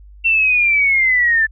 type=linear sweep; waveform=sine; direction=down; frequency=2716 to 1746 Hz; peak=-11 dBFS; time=0.24-1.47 s; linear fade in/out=20 ms; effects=added 50 Hz sine -38 dBFS peak until 1.51 s